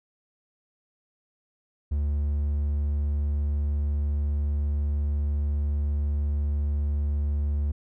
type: tone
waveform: triangle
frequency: 72.8 Hz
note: D2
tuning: 15 cents flat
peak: -21 dBFS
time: 1.91-7.72 s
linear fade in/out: 10 ms
effects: none